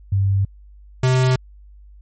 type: tone pair in turn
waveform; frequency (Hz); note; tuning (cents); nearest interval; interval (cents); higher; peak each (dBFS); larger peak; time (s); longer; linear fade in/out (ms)
sine / square; 98 / 128.75; G2 / C3; 0 / -28; perfect fourth; 472; second; -14; neither; 0.12-0.45 / 1.03-1.36; neither; 5
effects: added 50 Hz sine -41 dBFS peak until 2.01 s + MP3 32 kbps